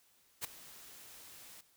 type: noise with ADSR envelope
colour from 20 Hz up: white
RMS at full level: -36 dBFS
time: 0.41-1.61 s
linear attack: 34 ms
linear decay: 8 ms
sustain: -18 dB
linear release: 4 ms
effects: white hiss -69 dBFS RMS until 1.76 s